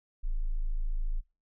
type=tone; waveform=sine; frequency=27.06 Hz; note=A0; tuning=28 cents flat; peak=-27 dBFS; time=0.23-1.21 s; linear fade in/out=20 ms; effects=noise-tail reverb RT60 0.3 s tail -22 dB re dry